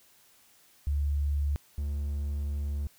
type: tone pair in turn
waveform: sine / triangle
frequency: 72 / 72 Hz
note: D2 / D2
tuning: -34 / -34 cents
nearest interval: unison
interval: 0 cents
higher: neither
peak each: -25 / -27 dBFS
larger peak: first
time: 0.87-1.56 / 1.78-2.87 s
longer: second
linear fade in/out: 0 ms
effects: white hiss -61 dBFS RMS until 2.98 s